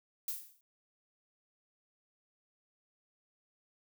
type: noise with exponential decay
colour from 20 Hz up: violet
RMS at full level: -34 dBFS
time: 0.28-0.61 s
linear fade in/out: 2 ms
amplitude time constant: 71 ms
effects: none